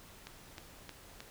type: click train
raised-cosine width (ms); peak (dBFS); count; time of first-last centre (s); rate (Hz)
0.2; -27; 4; 0.27-1.205; 3.21
effects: pink hiss -55 dBFS RMS until 1.3 s